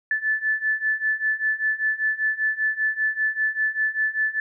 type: beating tone pair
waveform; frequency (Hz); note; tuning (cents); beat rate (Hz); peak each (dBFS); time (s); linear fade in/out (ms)
sine; 1742 / 1747.1; A6 / A6; -18 / -13; 5.1; -25 / -23; 0.11-4.4; 2
effects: none